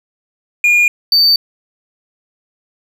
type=tone pair in turn; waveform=triangle; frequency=2427 / 4582 Hz; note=D#7 / D8; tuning=-44 / -44 cents; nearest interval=major seventh; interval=1100 cents; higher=second; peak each=-6 dBFS; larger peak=neither; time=0.64-0.88 / 1.12-1.36 s; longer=neither; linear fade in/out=2 ms; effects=none